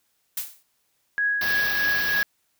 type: noise with exponential decay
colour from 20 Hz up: blue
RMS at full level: -25 dBFS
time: 0.37-0.63 s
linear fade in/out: 5 ms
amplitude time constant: 56 ms
type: tone with tremolo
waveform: sine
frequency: 1661.2 Hz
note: G#6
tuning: in tune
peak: -19 dBFS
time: 1.18-2.23 s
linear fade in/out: 0 ms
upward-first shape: triangle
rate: 3.2 Hz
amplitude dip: 45%
type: band-stop noise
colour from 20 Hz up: white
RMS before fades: -29 dBFS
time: 1.41-2.23 s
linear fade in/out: 5 ms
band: 5700 to 14000 Hz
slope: 96 dB/octave
effects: white hiss -70 dBFS RMS until 2.59 s